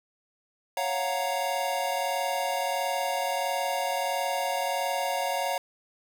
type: chord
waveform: square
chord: Gb major seventh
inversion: second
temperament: equal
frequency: 554.4 / 698.5 / 740 / 932.3 Hz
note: Db5 / F5 / Gb5 / Bb5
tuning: 0 / 0 / 0 / 0 cents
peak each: -33 dBFS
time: 0.77-5.58 s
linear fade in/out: 2 ms
effects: none